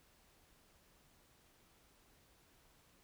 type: silence
effects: pink hiss -69 dBFS RMS until 3.03 s